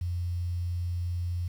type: tone with quantisation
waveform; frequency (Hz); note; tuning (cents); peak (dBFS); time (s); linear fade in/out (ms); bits
sine; 87.7; F2; +8; -28; 0.01-1.48; 5; 9
effects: none